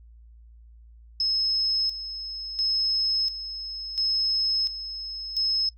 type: tone with tremolo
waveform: sine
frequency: 5180 Hz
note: E8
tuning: 31 cents flat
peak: -21 dBFS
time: 1.2-5.69 s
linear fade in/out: 2 ms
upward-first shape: square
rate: 0.72 Hz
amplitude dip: 70%
effects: noise-tail reverb RT60 0.1 s tail -21 dB re dry + added 57 Hz sine -47 dBFS peak until 5.77 s